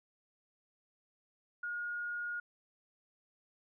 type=tone; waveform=sine; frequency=1433 Hz; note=F6; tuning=44 cents sharp; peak=-36 dBFS; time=1.63-2.4 s; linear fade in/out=5 ms; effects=none